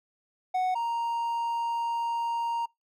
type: tone pair in turn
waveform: triangle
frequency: 740 / 932.3 Hz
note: F#5 / A#5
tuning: 0 / 0 cents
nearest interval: major third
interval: 400 cents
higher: second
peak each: -22 / -25 dBFS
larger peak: first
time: 0.54-0.75 / 0.75-2.66 s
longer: second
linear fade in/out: 10 ms
effects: noise-tail reverb RT60 0.2 s tail -26 dB re dry